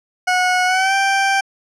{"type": "tone with pitch glide", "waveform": "20% pulse", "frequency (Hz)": [731, 783.5], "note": ["F#5", "G5"], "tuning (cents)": [-21, -1], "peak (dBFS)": -9, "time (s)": [0.27, 1.41], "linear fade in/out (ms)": 10, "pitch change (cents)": 120, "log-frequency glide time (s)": [0.66, 0.94], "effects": ["low-pass 7000 Hz 12 dB/octave"]}